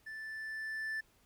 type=tone with level ramp; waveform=triangle; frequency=1760 Hz; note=A6; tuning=in tune; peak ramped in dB=-41 to -33 dBFS; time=0.06-1.01 s; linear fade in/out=10 ms; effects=pink hiss -69 dBFS RMS until 1.25 s